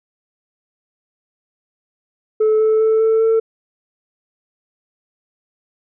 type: tone with pitch steps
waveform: sine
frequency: 433.7 / 437.2 / 440.8 / 444.4 / 448 Hz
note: A4 / A4 / A4 / A4 / A4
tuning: -25 / -11 / +3 / +17 / +31 cents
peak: -9 dBFS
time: 2.4-3.4 s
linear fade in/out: 10 ms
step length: 200 ms
effects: tanh soft clip ceiling -10 dBFS